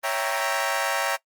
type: chord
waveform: 20% pulse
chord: C# diminished seventh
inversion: none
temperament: equal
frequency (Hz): 554.4 / 659.3 / 784 / 932.3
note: C#5 / E5 / G5 / Bb5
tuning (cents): 0 / 0 / 0 / 0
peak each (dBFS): -24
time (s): 0.03-1.17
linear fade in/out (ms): 20
effects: noise-tail reverb RT60 0.1 s tail -21 dB re dry + Opus 24 kbps